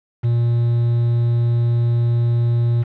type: tone with quantisation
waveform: triangle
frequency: 118.4 Hz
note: A#2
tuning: 27 cents sharp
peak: -12 dBFS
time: 0.23-2.84 s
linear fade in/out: 20 ms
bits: 6
effects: low-pass 2000 Hz 12 dB/octave